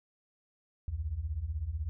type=beating tone pair; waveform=sine; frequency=66.3 / 82.3 Hz; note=C2 / E2; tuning=+23 / -2 cents; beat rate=16 Hz; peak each=-37 / -34 dBFS; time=0.88-1.89 s; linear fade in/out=0 ms; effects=none